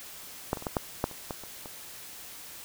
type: clicks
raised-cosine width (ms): 1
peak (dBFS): -12 / -23 / -27 / -16 / -11 / -11 / -30 / -19 / -29 / -27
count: 10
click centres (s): 0.531 / 0.572 / 0.624 / 0.668 / 0.768 / 1.041 / 1.113 / 1.308 / 1.437 / 1.658
effects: white hiss -45 dBFS RMS until 2.64 s